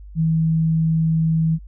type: tone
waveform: sine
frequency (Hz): 161.4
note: E3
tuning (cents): -36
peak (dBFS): -15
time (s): 0.15-1.59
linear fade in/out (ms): 50
effects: added 50 Hz sine -36 dBFS peak until 1.67 s